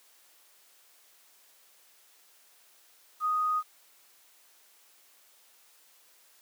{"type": "tone with quantisation", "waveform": "sine", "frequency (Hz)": 1244.5, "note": "D#6", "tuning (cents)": 0, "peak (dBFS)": -25, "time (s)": [3.2, 3.63], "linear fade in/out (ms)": 50, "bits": 9, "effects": ["white hiss -61 dBFS RMS until 6.41 s", "high-pass 400 Hz 12 dB/octave"]}